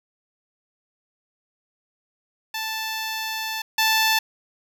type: tone pair in turn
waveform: 10% pulse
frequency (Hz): 880 / 880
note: A5 / A5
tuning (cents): 0 / 0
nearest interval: unison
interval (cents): 0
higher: neither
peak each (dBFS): -18 / -9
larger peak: second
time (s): 2.54-3.62 / 3.78-4.19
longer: first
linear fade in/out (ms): 5
effects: none